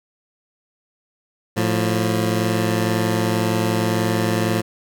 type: tone pair together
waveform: 15% pulse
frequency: 110.67 / 177 Hz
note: A2 / F3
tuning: +11 / +23 cents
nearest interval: minor sixth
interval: 812 cents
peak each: -13 / -16 dBFS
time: 1.56-4.62 s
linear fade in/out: 20 ms
effects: none